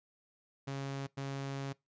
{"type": "tone bursts at uneven times", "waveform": "sawtooth", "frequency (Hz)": 137.4, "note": "C#3", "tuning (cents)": -15, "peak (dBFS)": -33, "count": 2, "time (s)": [[0.67, 1.07], [1.17, 1.73]], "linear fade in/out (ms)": 10, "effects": ["noise-tail reverb RT60 0.2 s tail -23 dB re dry", "resampled to 16000 Hz"]}